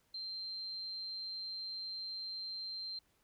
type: tone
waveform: sine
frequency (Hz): 4146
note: C8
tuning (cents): -17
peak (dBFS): -40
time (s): 0.14-2.99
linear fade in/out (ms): 5
effects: pink hiss -74 dBFS RMS until 3.23 s